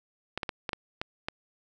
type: clicks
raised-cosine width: 0.3 ms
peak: -15 dBFS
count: 7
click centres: 0.376 / 0.432 / 0.492 / 0.692 / 0.732 / 1.015 / 1.285 s
effects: none